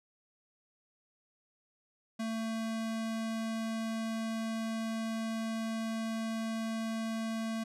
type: tone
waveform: square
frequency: 224 Hz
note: A3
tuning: 31 cents sharp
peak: -34 dBFS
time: 2.19-7.64 s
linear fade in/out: 10 ms
effects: low-pass 10000 Hz 12 dB/octave